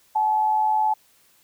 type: tone pair together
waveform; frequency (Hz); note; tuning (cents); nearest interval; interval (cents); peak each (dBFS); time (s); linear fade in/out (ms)
sine; 760.7 / 860; F#5 / A5; +48 / -40; major second; 212; -28 / -18; 0.15-0.94; 10
effects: white hiss -59 dBFS RMS until 1.43 s